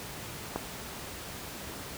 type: click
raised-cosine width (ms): 1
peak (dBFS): -16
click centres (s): 0.56
effects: pink hiss -41 dBFS RMS until 1.97 s + high-pass 60 Hz 12 dB/octave